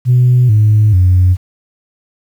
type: tone with pitch steps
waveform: sine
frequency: 124.6 / 106.61 / 91.21 Hz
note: B2 / G#2 / F#2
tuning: +16 / +46 / -24 cents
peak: -4 dBFS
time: 0.05-1.37 s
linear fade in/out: 50 ms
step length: 440 ms
effects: tanh soft clip ceiling -2 dBFS + 7-bit